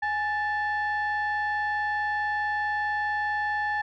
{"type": "tone pair together", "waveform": "sine", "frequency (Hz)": [835.4, 1760], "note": ["G#5", "A6"], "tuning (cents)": [10, 0], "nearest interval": "octave + minor second", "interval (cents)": 1290, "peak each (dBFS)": -26, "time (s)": [0.02, 3.82], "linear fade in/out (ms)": 10, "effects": ["tanh soft clip ceiling -21 dBFS"]}